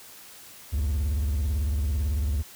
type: tone with vibrato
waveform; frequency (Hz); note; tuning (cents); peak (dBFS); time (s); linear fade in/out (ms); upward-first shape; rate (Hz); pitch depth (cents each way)
triangle; 72.4; D2; -24; -21; 0.72-2.43; 20; sine; 18; 240
effects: white hiss -47 dBFS RMS until 2.55 s

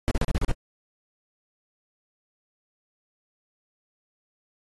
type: noise bursts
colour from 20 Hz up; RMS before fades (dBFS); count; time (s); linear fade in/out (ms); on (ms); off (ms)
brown; -22; 7; 0.08-0.513; 0; 31; 36
effects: AAC 32 kbps

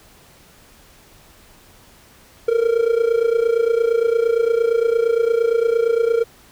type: tone with amplitude modulation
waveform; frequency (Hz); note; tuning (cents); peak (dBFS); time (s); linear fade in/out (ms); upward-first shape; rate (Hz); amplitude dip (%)
triangle; 461.9; A#4; -16; -9; 2.48-6.24; 5; sine; 28.7; 80
effects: pink hiss -49 dBFS RMS until 6.51 s

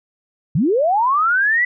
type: linear sweep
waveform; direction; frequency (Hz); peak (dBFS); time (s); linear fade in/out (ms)
sine; up; 123.3 to 2000; -13; 0.55-1.65; 5
effects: none

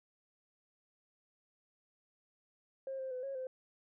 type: tone with pitch steps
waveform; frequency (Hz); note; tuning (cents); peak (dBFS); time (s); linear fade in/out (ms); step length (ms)
sine; 535 / 526 / 506 / 546 / 517; C5 / C5 / B4 / C#5 / C5; +38 / +9 / +42 / -26 / -21; -37; 2.87-3.47; 2; 120
effects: tanh soft clip ceiling -33 dBFS

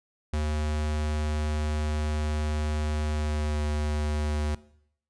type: tone with pitch glide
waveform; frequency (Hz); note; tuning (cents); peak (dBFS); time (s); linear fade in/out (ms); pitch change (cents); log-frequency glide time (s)
square; 75.8 to 74.93; D#2 to D2; -45 to +35; -26; 0.33-4.55; 5; -20; 3.13-3.66
effects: noise-tail reverb RT60 0.7 s tail -19 dB re dry + resampled to 22050 Hz

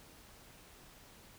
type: silence
effects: pink hiss -58 dBFS RMS until 1.38 s

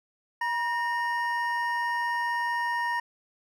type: tone pair together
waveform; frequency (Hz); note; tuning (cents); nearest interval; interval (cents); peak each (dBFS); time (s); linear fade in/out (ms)
triangle; 956 / 1840.5; A#5 / A#6; +43 / -23; major seventh; 1134; -26 / -28; 0.41-3; 5
effects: none

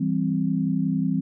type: chord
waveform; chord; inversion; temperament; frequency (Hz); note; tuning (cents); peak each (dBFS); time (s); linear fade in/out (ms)
sine; C major; first; equal; 164.81 / 196 / 261.6; E3 / G3 / C4; 0 / 0 / 0; -25; 0-1.21; 10
effects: none

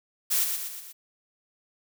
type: noise with echo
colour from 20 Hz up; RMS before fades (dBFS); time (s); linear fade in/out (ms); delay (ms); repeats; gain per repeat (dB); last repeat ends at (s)
blue; -24; 0.3-0.45; 20; 120; 4; -5; 0.93
effects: none

